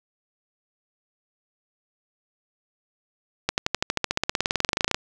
accelerating click train, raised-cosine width 0.2 ms, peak -4 dBFS, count 27, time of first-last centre 3.49-4.945 s, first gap 89 ms, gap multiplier 0.96, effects none

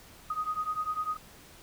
sine beating tone pair, 1242 / 1252 Hz, D#6 / D#6, -3 / +10 cents, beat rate 10 Hz, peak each -34 / -32 dBFS, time 0.3-1.17 s, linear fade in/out 5 ms, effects pink hiss -53 dBFS RMS until 1.62 s

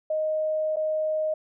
sine tone with dropouts, 622.3 Hz, D#5, in tune, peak -23 dBFS, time 0.1-1.34 s, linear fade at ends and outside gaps 5 ms, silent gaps 0.76-0.767 s, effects none

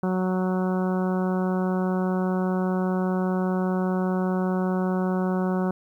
harmonic tone, 185 Hz, F#3, in tune, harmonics 1 / 2 / 3 / 4 / 5 / 6 / 7 / 8, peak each -23 / -29 / -33 / -35 / -37 / -39 / -40 / -41 dBFS, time 0.03-5.71 s, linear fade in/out 2 ms, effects 10-bit

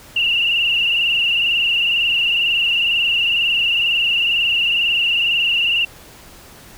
sine tone with frequency modulation, 2794 Hz, F7, in tune, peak -14 dBFS, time 0.16-5.85 s, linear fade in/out 5 ms, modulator 22.1 Hz, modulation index 4.5, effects pink hiss -42 dBFS RMS until 6.77 s

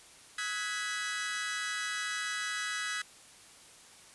sawtooth chord, G# minor seventh, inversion second, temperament equal with one note detuned, 1275.1 / 1480 / 1661.2 / 1975.5 Hz, D#6 / F#6 / G#6 / B6, +42 / 0 / 0 / 0 cents, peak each -37 / -38 / -34 / -34 dBFS, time 0.38-3.02 s, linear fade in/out 5 ms, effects white hiss -55 dBFS RMS until 4.14 s + resampled to 24000 Hz

